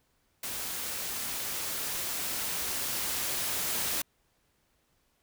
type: noise with level ramp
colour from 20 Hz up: white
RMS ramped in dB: -36 to -31 dBFS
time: 0.43-4.02 s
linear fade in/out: 5 ms
effects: pink hiss -72 dBFS RMS until 5.22 s